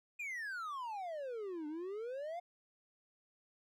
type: exponential two-way sweep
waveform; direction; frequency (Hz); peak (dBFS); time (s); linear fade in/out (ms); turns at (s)
triangle; down then up; 2489 to 293.7 to 720; -38; 0.19-2.4; 10; 1.67
effects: none